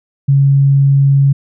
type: tone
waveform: sine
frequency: 138.59 Hz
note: C#3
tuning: in tune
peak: -6 dBFS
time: 0.28-1.33 s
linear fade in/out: 10 ms
effects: none